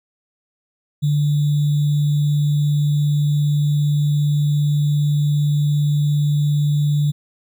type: tone with sample-and-hold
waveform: sine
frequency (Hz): 147.1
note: D3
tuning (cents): +3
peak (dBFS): -14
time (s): 1.02-7.12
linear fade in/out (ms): 20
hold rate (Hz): 3675
effects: none